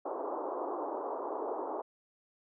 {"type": "band-pass noise", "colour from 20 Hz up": "pink", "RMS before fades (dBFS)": -37, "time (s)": [0.05, 1.82], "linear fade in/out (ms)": 10, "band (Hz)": [320, 1100], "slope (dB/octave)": 48, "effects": []}